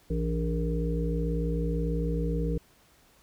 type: harmonic tone with a mistuned harmonic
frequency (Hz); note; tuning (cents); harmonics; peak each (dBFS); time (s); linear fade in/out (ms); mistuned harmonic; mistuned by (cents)
58.27; A#1; 0; 1 / 3 / 5 / 7 / 8; -29 / -30 / -36 / -41 / -34; 0.1-2.58; 5; 3; -100
effects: pink hiss -61 dBFS RMS until 3.22 s